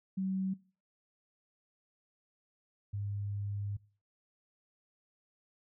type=tone pair in turn; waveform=sine; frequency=190 / 101.44 Hz; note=F#3 / G#2; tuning=+46 / -40 cents; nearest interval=major seventh; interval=1086 cents; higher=first; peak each=-31 / -34 dBFS; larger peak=first; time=0.17-0.54 / 2.93-3.77 s; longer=second; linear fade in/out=10 ms; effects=noise-tail reverb RT60 0.4 s tail -21 dB re dry